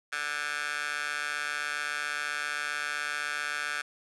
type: tone with high-pass filter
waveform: 15% pulse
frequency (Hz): 147.4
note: D3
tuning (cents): +7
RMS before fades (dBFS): -33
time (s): 0.12-3.82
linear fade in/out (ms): 10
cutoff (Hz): 1600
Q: 2.8
effects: resampled to 24000 Hz + 9-bit